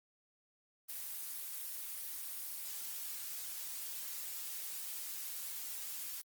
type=noise; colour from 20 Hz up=blue; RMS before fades=-43 dBFS; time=0.88-6.22 s; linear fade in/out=20 ms; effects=Opus 24 kbps